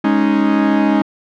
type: chord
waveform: 45% pulse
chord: Ab suspended fourth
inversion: none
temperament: equal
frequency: 207.7 / 277.2 / 311.1 Hz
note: Ab3 / Db4 / Eb4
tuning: 0 / 0 / 0 cents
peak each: -16 dBFS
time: 0.04-1.02 s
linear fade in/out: 5 ms
effects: low-pass 2000 Hz 12 dB/octave